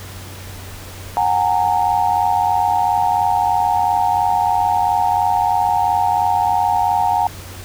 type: tone cluster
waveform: sine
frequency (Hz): 732 / 815 / 919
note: F#5 / G#5 / A#5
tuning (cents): -19 / -33 / -25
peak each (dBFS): -18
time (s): 1.17-7.27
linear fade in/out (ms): 0
effects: added 93 Hz sine -34 dBFS peak until 7.64 s + pink hiss -36 dBFS RMS until 7.64 s